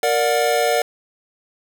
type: chord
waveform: square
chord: Bb augmented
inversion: none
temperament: equal with one note detuned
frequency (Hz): 466.2 / 587.3 / 726.4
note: Bb4 / D5 / F#5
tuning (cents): 0 / 0 / -32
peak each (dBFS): -21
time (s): 0.03-0.82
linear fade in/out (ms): 2
effects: none